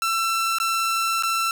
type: tone with dropouts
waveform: sawtooth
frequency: 1341 Hz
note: E6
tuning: 29 cents sharp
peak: -17 dBFS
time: 0.02-1.51 s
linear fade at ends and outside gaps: 1 ms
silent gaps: 0.585-0.6 / 1.225-1.234 s
effects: none